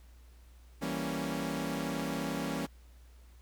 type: chord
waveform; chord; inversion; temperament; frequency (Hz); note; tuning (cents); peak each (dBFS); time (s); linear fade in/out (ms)
sawtooth; E diminished seventh; none; equal; 164.81 / 196 / 233.1 / 277.2; E3 / G3 / Bb3 / Db4; 0 / 0 / 0 / 0; -35 / -36 / -35 / -33; 0.81-2.67; 20
effects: added 60 Hz sine -53 dBFS peak until 3.41 s + pink hiss -66 dBFS RMS until 3.41 s